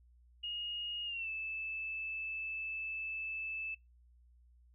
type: tone with pitch glide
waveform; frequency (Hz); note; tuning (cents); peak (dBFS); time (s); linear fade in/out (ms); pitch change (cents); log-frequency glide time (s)
sine; 2865 to 2627; F7 to E7; +44 to -7; -37; 0.43-3.75; 10; -151; 1.05-1.29
effects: noise-tail reverb RT60 0.2 s tail -22 dB re dry + added 60 Hz sine -61 dBFS peak until 4.74 s